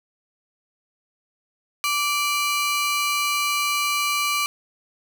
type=ring-modulated tone; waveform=sawtooth; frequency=1760 Hz; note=A6; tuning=in tune; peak=-14 dBFS; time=1.84-4.46 s; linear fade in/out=0 ms; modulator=594 Hz; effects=none